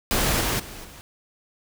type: noise with level steps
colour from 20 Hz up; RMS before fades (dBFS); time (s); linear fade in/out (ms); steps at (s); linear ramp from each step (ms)
pink; -22 / -24 / -39 / -44; 0.11-1.01; 0; 0.4 / 0.59 / 0.84; 10
effects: none